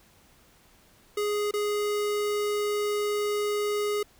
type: tone with dropouts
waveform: square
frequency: 415.3 Hz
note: G#4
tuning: in tune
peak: -26 dBFS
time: 1.17-4.03 s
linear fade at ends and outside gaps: 5 ms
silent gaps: 1.511-1.537 s
effects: pink hiss -59 dBFS RMS until 4.19 s